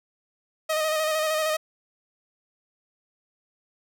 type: tone with vibrato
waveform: sawtooth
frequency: 624 Hz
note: D#5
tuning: 5 cents sharp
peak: -19 dBFS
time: 0.69-1.57 s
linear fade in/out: 10 ms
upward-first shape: square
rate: 13 Hz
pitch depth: 26 cents each way
effects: none